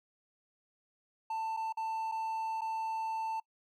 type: tone with dropouts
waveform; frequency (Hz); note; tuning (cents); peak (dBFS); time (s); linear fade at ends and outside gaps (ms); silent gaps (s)
triangle; 890; A5; +20; -31; 1.3-3.4; 5; 1.567-1.571 / 1.725-1.771 / 2.116-2.12 / 2.61-2.616
effects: noise-tail reverb RT60 0.1 s tail -25 dB re dry